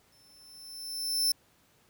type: tone with exponential growth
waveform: sawtooth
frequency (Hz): 5320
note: E8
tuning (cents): +15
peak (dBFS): -20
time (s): 0.12-1.32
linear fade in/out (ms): 5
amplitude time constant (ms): 260
effects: pink hiss -65 dBFS RMS until 1.89 s + high-pass 60 Hz 12 dB/octave